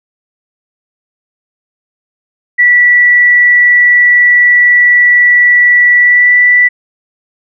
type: tone with pitch glide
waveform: sine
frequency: 1954 to 1969.9 Hz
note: B6 to B6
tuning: -19 to -5 cents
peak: -3 dBFS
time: 2.58-6.69 s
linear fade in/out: 20 ms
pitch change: +14 cents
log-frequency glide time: 5.97-6.34 s
effects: none